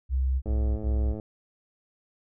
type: tone bursts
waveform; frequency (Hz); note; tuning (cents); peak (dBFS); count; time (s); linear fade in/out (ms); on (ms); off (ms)
sine; 65.41; C2; 0; -22; 3; 0.09-1.152; 50; 330; 36
type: click train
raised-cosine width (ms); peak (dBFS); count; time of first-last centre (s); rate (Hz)
2; -24; 80; 0.46-1.198; 107
effects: none